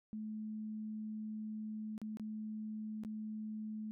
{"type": "tone with dropouts", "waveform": "sine", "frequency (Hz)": 215.7, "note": "A3", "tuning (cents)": -34, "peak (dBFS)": -40, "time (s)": [0.13, 3.91], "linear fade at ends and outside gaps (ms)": 0, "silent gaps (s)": [[1.979, 2.016], [2.171, 2.197], [3.036, 3.049]], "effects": []}